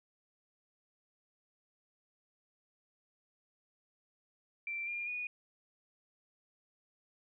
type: tone with pitch steps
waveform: sine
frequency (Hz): 2349 / 2404 / 2460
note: D7 / D7 / D#7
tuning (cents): 0 / +40 / -20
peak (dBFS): -36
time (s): 4.67-5.27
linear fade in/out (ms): 2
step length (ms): 200
effects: none